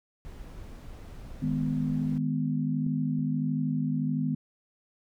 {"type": "noise", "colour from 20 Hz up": "brown", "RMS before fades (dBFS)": -43, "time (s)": [0.25, 2.18], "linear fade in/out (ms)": 0}
{"type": "chord", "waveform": "sine", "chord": "G# minor", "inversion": "second", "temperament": "just", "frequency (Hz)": [155.74, 207.7, 249.2], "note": ["D#3", "G#3", "B3"], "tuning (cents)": [2, 0, 16], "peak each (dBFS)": [-29, -33, -29], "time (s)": [1.42, 4.35], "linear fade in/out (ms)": 5}
{"type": "clicks", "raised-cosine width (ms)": 3, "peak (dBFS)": [-34, -39], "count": 2, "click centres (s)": [2.866, 3.191]}
{"effects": []}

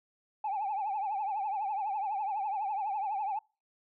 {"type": "tone with vibrato", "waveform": "sine", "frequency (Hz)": 818, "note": "G#5", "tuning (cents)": -26, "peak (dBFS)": -29, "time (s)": [0.44, 3.39], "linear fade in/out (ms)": 5, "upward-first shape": "triangle", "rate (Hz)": 12, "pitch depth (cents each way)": 140, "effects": ["noise-tail reverb RT60 0.3 s tail -26 dB re dry", "tanh soft clip ceiling -27 dBFS"]}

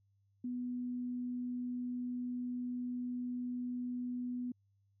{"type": "tone", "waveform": "sine", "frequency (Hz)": 246.9, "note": "B3", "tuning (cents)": 0, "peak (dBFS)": -36, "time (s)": [0.44, 4.52], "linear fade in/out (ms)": 5, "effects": ["added 99 Hz sine -70 dBFS peak until 5 s"]}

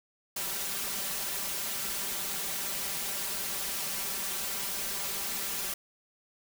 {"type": "noise with comb filter", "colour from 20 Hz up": "white", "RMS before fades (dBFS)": -34, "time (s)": [0.36, 5.74], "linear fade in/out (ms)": 5, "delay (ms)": 5.1, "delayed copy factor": 0.85, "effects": []}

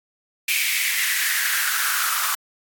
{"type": "noise with high-pass filter sweep", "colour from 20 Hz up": "white", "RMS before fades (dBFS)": -22, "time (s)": [0.48, 2.35], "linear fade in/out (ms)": 5, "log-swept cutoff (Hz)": [2400, 1200], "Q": 5.5, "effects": ["AAC 64 kbps"]}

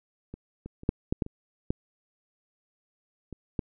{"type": "clicks", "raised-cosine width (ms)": 3, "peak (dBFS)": [-26, -26, -30, -9, -12, -13, -26, -13, -26, -15], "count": 10, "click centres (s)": [0.34, 0.66, 0.834, 0.891, 1.125, 1.222, 1.264, 1.705, 3.327, 3.592], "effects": []}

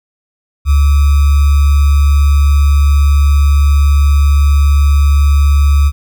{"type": "tone with sample-and-hold", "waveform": "sine", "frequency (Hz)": 71.3, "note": "C#2", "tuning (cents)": 49, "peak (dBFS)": -5, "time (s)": [0.65, 5.92], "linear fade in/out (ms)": 50, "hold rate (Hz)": 1225, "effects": []}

